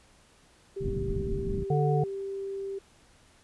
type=tone; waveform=sine; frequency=392 Hz; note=G4; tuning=in tune; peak=-32 dBFS; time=0.76-2.79 s; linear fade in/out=10 ms
type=low-pass noise; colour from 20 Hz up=pink; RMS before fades=-32 dBFS; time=0.8-1.65 s; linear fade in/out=20 ms; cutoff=240 Hz; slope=24 dB/octave
type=harmonic tone; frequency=146.83 Hz; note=D3; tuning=in tune; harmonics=1 / 3 / 5; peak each=-24 / -29 / -31 dBFS; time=1.7-2.04 s; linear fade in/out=5 ms
effects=pink hiss -60 dBFS RMS until 3.43 s + resampled to 24000 Hz